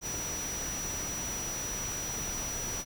sine tone in noise, 5860 Hz, F#8, 18 cents flat, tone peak -35 dBFS, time 0.01-2.85 s, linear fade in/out 50 ms, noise pink, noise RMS -39 dBFS, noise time 0.01-2.85 s, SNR +1 dB, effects none

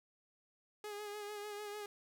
sawtooth tone with vibrato, 415.3 Hz, G#4, in tune, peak -39 dBFS, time 0.84-1.86 s, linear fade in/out 2 ms, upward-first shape sine, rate 6.7 Hz, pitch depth 32 cents each way, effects none

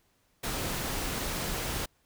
pink noise, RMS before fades -33 dBFS, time 0.43-1.86 s, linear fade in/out 10 ms, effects pink hiss -70 dBFS RMS until 2.05 s

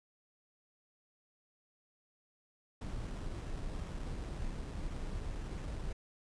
brown noise with sample-and-hold, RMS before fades -40 dBFS, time 2.81-5.93 s, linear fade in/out 5 ms, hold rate 4410 Hz, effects resampled to 22050 Hz

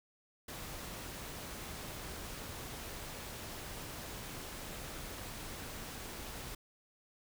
pink noise, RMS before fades -45 dBFS, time 0.48-6.55 s, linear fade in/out 5 ms, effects none

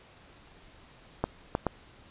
clicks, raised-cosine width 1 ms, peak -12 dBFS, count 3, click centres 1.24 / 1.551 / 1.667 s, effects pink hiss -55 dBFS RMS until 2.1 s + resampled to 8000 Hz

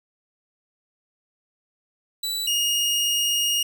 sawtooth tone pair in turn, 3951 / 2858 Hz, B7 / F7, 0 / +39 cents, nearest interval tritone, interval 561 cents, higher first, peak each -22 / -17 dBFS, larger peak second, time 2.23-2.47 / 2.47-3.63 s, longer second, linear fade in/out 5 ms, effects none

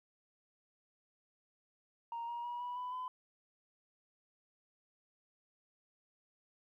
sine tone with pitch steps, 932.3 / 947.5 / 963 / 978.7 / 994.6 / 1010.8 Hz, A#5 / A#5 / B5 / B5 / B5 / B5, 0 / +28 / -44 / -16 / +12 / +40 cents, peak -37 dBFS, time 2.12-3.08 s, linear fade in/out 2 ms, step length 160 ms, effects tanh soft clip ceiling -36 dBFS + 13-bit

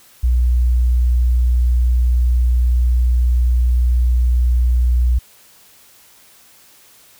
sine tone, 60.9 Hz, B1, 24 cents flat, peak -11 dBFS, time 0.23-5.19 s, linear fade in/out 10 ms, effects white hiss -48 dBFS RMS until 7.19 s

